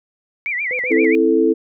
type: tone with vibrato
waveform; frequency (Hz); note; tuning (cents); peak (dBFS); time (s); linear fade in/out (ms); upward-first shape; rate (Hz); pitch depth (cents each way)
sine; 2156; C#7; -49; -19; 0.46-1.15; 0; sine; 7.6; 190
type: tone bursts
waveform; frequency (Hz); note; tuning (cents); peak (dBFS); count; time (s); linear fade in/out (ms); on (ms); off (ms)
sine; 502; B4; +28; -25; 3; 0.71-1.045; 0; 81; 46
type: chord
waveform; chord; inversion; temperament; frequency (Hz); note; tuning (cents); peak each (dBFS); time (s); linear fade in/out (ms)
sine; A minor; first; just; 264 / 330 / 440; C4 / E4 / A4; +16 / +2 / 0; -19 / -15 / -15; 0.9-1.54; 20
effects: none